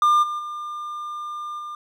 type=tone with level steps; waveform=triangle; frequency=1200 Hz; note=D6; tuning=37 cents sharp; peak=-12 / -23 / -27 / -29 dBFS; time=0.02-1.75 s; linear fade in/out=2 ms; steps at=0.22 / 0.38 / 1.58 s; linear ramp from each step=20 ms; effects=none